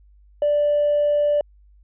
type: tone with hard clipping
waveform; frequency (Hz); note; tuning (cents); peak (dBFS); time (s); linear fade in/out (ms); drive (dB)
triangle; 587.3; D5; 0; -16; 0.42-1.41; 2; 3
effects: added 50 Hz sine -49 dBFS peak until 1.83 s + resampled to 8000 Hz